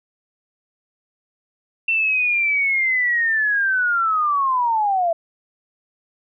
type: linear sweep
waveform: sine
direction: down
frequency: 2700 to 654 Hz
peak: -16 dBFS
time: 1.88-5.13 s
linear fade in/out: 5 ms
effects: none